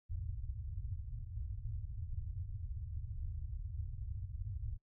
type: low-pass noise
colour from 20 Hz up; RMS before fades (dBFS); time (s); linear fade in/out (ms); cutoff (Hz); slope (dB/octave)
white; -42; 0.09-4.78; 20; 110; 48
effects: noise-tail reverb RT60 0.1 s tail -24 dB re dry